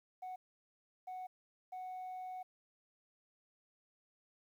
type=tone bursts at uneven times; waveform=sine; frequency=740 Hz; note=F#5; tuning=in tune; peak=-40 dBFS; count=3; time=0.22-0.36 / 1.07-1.27 / 1.72-2.43 s; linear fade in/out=10 ms; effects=tanh soft clip ceiling -41 dBFS + 12-bit